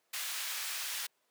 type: high-pass noise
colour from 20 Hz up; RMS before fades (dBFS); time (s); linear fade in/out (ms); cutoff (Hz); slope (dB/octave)
pink; -38; 0.13-1.07; 10; 1800; 12
effects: pink hiss -75 dBFS RMS until 1.3 s + high-pass 400 Hz 12 dB/octave